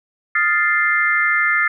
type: chord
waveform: sine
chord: F dominant seventh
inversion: third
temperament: equal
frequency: 1244.5 / 1396.9 / 1760 / 2093 Hz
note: Eb6 / F6 / A6 / C7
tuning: 0 / 0 / 0 / 0 cents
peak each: -24 / -21 / -18 / -18 dBFS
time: 0.35-1.68 s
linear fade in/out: 5 ms
effects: none